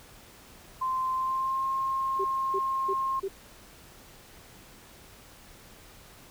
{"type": "tone with pitch glide", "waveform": "sine", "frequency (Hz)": [1040, 1067.4], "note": ["C6", "C6"], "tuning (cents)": [-11, 34], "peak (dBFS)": -26, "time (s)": [0.81, 3.2], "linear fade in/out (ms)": 10, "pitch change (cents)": 45, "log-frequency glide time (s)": [1.14, 1.65]}
{"type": "tone bursts", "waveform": "sine", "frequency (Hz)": 388.6, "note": "G4", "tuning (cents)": -15, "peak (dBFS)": -28, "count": 4, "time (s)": [2.19, 3.284], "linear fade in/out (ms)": 10, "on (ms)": 56, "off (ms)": 290}
{"effects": ["pink hiss -52 dBFS RMS until 6.3 s"]}